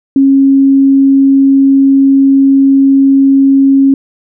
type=tone; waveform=sine; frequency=272.6 Hz; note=C#4; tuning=29 cents flat; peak=-3 dBFS; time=0.16-3.94 s; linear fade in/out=2 ms; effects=none